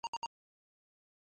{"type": "tone bursts", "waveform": "square", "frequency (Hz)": 932.3, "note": "A#5", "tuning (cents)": 0, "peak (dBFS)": -35, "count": 3, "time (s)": [0.04, 0.26], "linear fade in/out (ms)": 0, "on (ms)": 30, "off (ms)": 65, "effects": ["MP3 32 kbps"]}